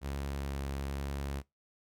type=tone with vibrato; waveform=sawtooth; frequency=69.3 Hz; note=C#2; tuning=in tune; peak=-31 dBFS; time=0.01-1.43 s; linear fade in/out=50 ms; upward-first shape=sine; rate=1.1 Hz; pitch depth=11 cents each way; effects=noise-tail reverb RT60 0.2 s tail -22 dB re dry